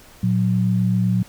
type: tone pair together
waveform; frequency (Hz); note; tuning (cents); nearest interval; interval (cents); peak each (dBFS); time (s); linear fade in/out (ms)
sine; 115.5 / 183.34; A#2 / F#3; -16 / -16; minor sixth; 800; -19 / -18; 0.23-1.23; 5
effects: pink hiss -47 dBFS RMS until 1.28 s